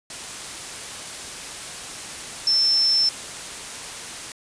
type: tone in noise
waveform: sine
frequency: 5330 Hz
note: E8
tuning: 18 cents sharp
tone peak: -16 dBFS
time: 2.47-3.09 s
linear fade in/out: 2 ms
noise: white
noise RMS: -34 dBFS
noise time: 0.1-4.32 s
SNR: +15 dB
effects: resampled to 22050 Hz